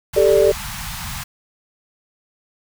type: band-stop noise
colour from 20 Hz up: pink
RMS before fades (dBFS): -29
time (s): 0.13-1.24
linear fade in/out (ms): 10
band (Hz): 200 to 750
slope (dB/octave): 48
type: chord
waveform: sine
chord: G suspended second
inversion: none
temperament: equal with one note detuned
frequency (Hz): 395 / 440 / 587.3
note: G4 / A4 / D5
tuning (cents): +13 / 0 / 0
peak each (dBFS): -15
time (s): 0.16-0.52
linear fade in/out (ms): 10
effects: none